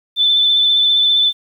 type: tone with vibrato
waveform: sine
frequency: 3520 Hz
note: A7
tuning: in tune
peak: -10 dBFS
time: 0.16-1.33 s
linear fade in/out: 50 ms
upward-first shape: sine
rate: 15 Hz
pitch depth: 22 cents each way
effects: 8-bit